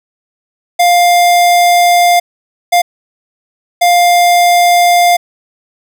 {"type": "tone bursts at uneven times", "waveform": "square", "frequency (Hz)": 702, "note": "F5", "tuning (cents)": 9, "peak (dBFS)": -6, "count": 3, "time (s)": [[0.79, 2.2], [2.72, 2.82], [3.81, 5.17]], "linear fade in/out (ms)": 10, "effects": []}